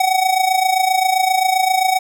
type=tone with amplitude modulation; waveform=square; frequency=752 Hz; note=F#5; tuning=28 cents sharp; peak=-11 dBFS; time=0-1.99 s; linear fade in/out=5 ms; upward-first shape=sine; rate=27.6 Hz; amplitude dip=70%; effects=none